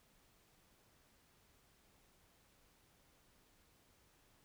silence, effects pink hiss -71 dBFS RMS until 4.44 s

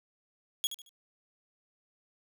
sawtooth tone with echo, 3328 Hz, G#7, 3 cents sharp, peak -24 dBFS, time 0.64-0.67 s, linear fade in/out 0 ms, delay 74 ms, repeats 3, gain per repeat -10 dB, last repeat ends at 0.892 s, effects none

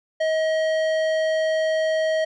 sine tone with tanh clipping, 634 Hz, D#5, 32 cents sharp, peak -21 dBFS, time 0.2-2.25 s, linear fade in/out 10 ms, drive 14 dB, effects none

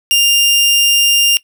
sawtooth tone, 2800 Hz, F7, 4 cents sharp, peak -5 dBFS, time 0.11-1.37 s, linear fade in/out 0 ms, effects noise-tail reverb RT60 0.1 s tail -20 dB re dry

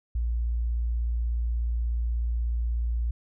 sine tone, 58.27 Hz, A#1, in tune, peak -24 dBFS, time 0.15-3.11 s, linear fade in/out 5 ms, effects none

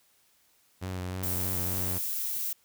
sawtooth tone with vibrato, 92 Hz, F#2, 9 cents flat, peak -29 dBFS, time 0.81-1.99 s, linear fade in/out 20 ms, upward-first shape triangle, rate 3.3 Hz, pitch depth 34 cents each way
violet noise, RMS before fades -32 dBFS, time 1.23-2.53 s, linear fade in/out 5 ms
effects white hiss -66 dBFS RMS until 2.64 s

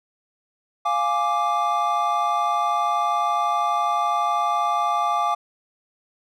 triangle chord, D diminished, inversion first, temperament equal, 698.5 / 830.6 / 1174.7 Hz, F5 / Ab5 / D6, 0 / 0 / 0 cents, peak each -23 / -23 / -20 dBFS, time 0.85-5.35 s, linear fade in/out 10 ms, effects none

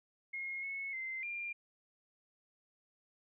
sine tone with pitch steps, 2152 / 2194 / 2076 / 2393 Hz, C7 / C#7 / C7 / D7, +48 / -18 / -14 / +32 cents, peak -38 dBFS, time 0.33-1.53 s, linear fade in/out 10 ms, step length 300 ms, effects none

